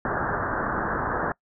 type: low-pass noise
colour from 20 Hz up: white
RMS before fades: -27 dBFS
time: 0.05-1.32 s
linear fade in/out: 2 ms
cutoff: 1700 Hz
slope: 96 dB/octave
effects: noise-tail reverb RT60 0.1 s tail -23 dB re dry